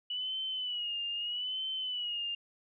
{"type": "tone with vibrato", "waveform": "sine", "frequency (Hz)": 2940, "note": "F#7", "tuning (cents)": -12, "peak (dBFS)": -33, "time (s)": [0.1, 2.35], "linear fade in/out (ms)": 5, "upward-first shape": "sine", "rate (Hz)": 0.79, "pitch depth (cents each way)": 80, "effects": []}